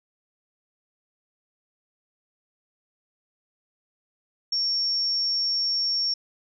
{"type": "tone", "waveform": "sine", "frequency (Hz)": 5490, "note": "F8", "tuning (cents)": -31, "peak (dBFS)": -22, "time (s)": [4.52, 6.14], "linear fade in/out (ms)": 5, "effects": []}